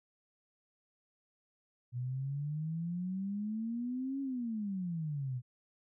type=exponential two-way sweep; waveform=sine; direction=up then down; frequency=120.8 to 277.2 to 120.8 Hz; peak=-34 dBFS; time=1.92-5.42 s; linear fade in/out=50 ms; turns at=4.21 s; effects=none